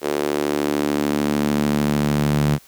sawtooth tone with high-pass filter sweep, 73.42 Hz, D2, in tune, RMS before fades -20 dBFS, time 0.01-2.59 s, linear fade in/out 50 ms, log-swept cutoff 400 to 150 Hz, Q 2.6, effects white hiss -50 dBFS RMS until 2.67 s

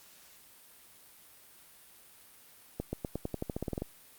accelerating click train, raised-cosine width 2 ms, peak -20 dBFS, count 14, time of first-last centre 2.8-3.821 s, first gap 130 ms, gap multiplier 0.91, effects white hiss -57 dBFS RMS until 4.18 s + Opus 48 kbps

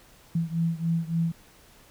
sine beating tone pair, 164.81 / 168.31 Hz, E3 / E3, 0 / +36 cents, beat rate 3.5 Hz, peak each -26 / -28 dBFS, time 0.35-1.32 s, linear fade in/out 5 ms, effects pink hiss -55 dBFS RMS until 1.9 s

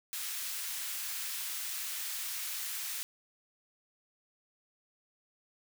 white high-pass noise, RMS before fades -38 dBFS, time 0.13-3.03 s, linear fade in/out 0 ms, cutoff 1500 Hz, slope 12 dB/octave, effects none

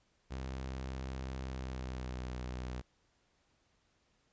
sawtooth tone with pitch glide, 65.41 to 62.56 Hz, C2 to B1, 0 to +23 cents, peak -35 dBFS, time 0.3-2.82 s, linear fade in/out 20 ms, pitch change -77 cents, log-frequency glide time 1.43-2.26 s, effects pink hiss -74 dBFS RMS until 4.32 s + resampled to 16000 Hz

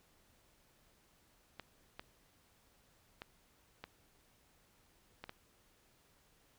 clicks, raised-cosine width 0.3 ms, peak -29 dBFS, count 6, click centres 1.597 / 1.995 / 3.219 / 3.84 / 5.24 / 5.294 s, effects pink hiss -70 dBFS RMS until 6.58 s

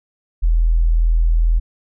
sine tone, 41.15 Hz, E1, 2 cents flat, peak -11 dBFS, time 0.42-1.6 s, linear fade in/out 20 ms, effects none

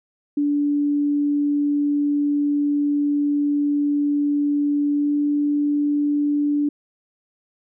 sine tone with pitch glide, 290 to 291.7 Hz, D4 to D4, -22 to -12 cents, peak -17 dBFS, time 0.37-6.69 s, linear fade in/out 5 ms, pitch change +10 cents, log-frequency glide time 4.94-5.12 s, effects none

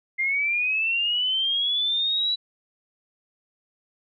sine linear sweep, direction up, 2088 to 3951 Hz, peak -21 dBFS, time 0.18-2.36 s, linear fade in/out 20 ms, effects none

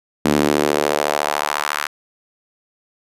sawtooth tone with high-pass filter sweep, 73.9 Hz, D2, 11 cents sharp, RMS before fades -19 dBFS, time 0.25-1.87 s, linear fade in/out 5 ms, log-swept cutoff 240 to 1400 Hz, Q 1.7, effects resampled to 32000 Hz

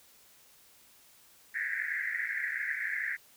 white band-pass noise, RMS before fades -34 dBFS, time 1.54-3.17 s, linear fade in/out 20 ms, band 1600 to 2100 Hz, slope 96 dB/octave, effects white hiss -60 dBFS RMS until 3.36 s

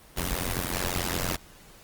pink noise with amplitude modulation, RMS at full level -25 dBFS, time 0.16-1.37 s, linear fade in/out 20 ms, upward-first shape sine, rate 88.8 Hz, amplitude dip 100%, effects pink hiss -52 dBFS RMS until 1.83 s + Opus 24 kbps

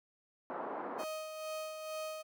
white band-pass noise, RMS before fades -41 dBFS, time 0.5-1.04 s, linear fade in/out 0 ms, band 250 to 1100 Hz, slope 24 dB/octave
35% pulse tone with tremolo, 626 Hz, D#5, 10 cents sharp, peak -36 dBFS, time 0.98-2.23 s, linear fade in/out 20 ms, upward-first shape sine, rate 2.2 Hz, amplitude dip 45%
effects none

